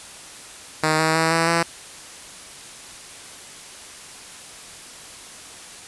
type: tone with pitch steps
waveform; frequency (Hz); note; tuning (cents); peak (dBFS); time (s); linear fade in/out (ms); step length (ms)
5% pulse; 156.3 / 159.12 / 162 / 164.93 / 167.91; D#3 / D#3 / E3 / E3 / E3; +8 / +39 / -30 / +1 / +32; -6; 0.83-1.63; 5; 160
effects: white hiss -40 dBFS RMS until 5.87 s + resampled to 24000 Hz